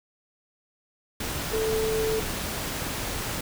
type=tone in noise; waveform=sine; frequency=440 Hz; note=A4; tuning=in tune; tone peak=-24 dBFS; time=1.53-2.2 s; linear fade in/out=5 ms; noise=pink; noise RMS=-31 dBFS; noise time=1.2-3.41 s; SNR=+4 dB; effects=none